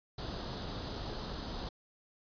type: noise with comb filter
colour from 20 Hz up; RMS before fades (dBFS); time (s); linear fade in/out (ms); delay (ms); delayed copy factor
pink; -40; 0.18-1.69; 5; 0.22; +0.65
effects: resampled to 11025 Hz

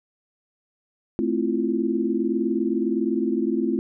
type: chord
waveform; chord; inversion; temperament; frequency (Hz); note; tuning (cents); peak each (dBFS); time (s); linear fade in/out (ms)
sine; F major seventh; first; equal; 220 / 261.6 / 329.6 / 349.2; A3 / C4 / E4 / F4; 0 / 0 / 0 / 0; -26; 1.19-3.79; 0
effects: none

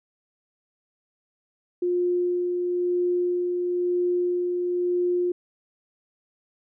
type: tone with tremolo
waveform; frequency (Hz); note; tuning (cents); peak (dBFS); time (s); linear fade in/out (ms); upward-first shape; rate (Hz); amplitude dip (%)
sine; 355.2; F4; +29; -20; 1.82-5.32; 5; sine; 1; 30
effects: none

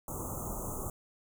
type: band-stop noise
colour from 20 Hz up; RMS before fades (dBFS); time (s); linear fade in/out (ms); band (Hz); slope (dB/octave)
pink; -38; 0.08-0.9; 2; 1300 to 6400; 96
effects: none

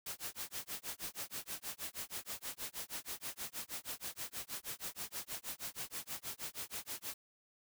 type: noise with tremolo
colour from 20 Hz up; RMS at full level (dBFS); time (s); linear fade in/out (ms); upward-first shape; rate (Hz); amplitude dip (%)
white; -41; 0.06-7.14; 5; sine; 6.3; 100
effects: none

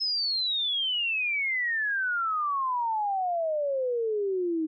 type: exponential sweep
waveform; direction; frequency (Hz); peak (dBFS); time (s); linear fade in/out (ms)
sine; down; 5220 to 309.4; -25; 0-4.67; 20
effects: none

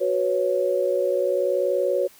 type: chord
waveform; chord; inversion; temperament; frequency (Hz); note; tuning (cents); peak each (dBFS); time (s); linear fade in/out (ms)
sine; F# suspended fourth; none; equal; 370 / 493.9 / 554.4; F#4 / B4 / C#5; 0 / 0 / 0; -25 / -25 / -22; 0-2.08; 20
effects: white hiss -52 dBFS RMS until 2.19 s

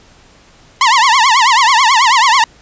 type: tone with vibrato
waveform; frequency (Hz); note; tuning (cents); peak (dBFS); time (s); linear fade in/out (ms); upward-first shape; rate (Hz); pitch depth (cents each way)
sawtooth; 987.8; B5; 0; -3; 0.81-2.44; 2; triangle; 9.2; 250
effects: pink hiss -45 dBFS RMS until 2.61 s + resampled to 16000 Hz

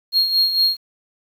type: tone with tremolo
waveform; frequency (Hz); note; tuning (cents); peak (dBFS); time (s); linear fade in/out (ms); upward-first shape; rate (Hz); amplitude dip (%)
triangle; 4259; C8; +30; -11; 0.12-0.77; 50; sine; 4.4; 60
effects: 8-bit

